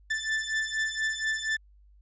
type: beating tone pair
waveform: 40% pulse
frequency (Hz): 1760 / 1764.2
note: A6 / A6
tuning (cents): 0 / +4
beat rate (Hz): 4.2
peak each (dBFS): -30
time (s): 0.1-1.57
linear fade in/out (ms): 10
effects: added 50 Hz sine -54 dBFS peak until 2.01 s + resampled to 16000 Hz